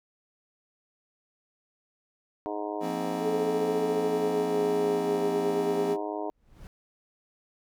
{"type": "harmonic tone", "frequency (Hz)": 104.1, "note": "G#2", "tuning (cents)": 5, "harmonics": [3, 4, 5, 6, 7, 8, 9, 10], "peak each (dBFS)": [-36, -36, -44, -37, -38, -46, -39, -49], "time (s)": [2.46, 6.3], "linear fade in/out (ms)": 0}
{"type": "chord", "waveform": "square", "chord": "F suspended fourth", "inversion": "none", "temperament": "equal", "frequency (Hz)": [174.61, 233.1, 261.6], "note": ["F3", "Bb3", "C4"], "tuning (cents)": [0, 0, 0], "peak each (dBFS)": [-38, -41, -36], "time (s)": [2.8, 5.97], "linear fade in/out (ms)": 50}
{"type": "tone with pitch glide", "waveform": "sine", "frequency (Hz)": [430.7, 407.2], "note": ["A4", "G#4"], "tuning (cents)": [-37, -34], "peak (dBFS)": -26, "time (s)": [3.2, 6.01], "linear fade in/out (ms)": 50, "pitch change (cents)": -97, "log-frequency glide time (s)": [3.93, 5.3]}
{"type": "noise with exponential growth", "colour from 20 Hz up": "brown", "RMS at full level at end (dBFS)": -40, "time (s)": [6.28, 6.67], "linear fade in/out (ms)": 0, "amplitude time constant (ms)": 83}
{"effects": []}